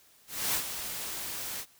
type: noise with ADSR envelope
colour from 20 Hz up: white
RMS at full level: -28 dBFS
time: 0.27-1.66 s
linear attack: 270 ms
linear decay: 90 ms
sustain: -9 dB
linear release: 61 ms
effects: white hiss -61 dBFS RMS until 1.79 s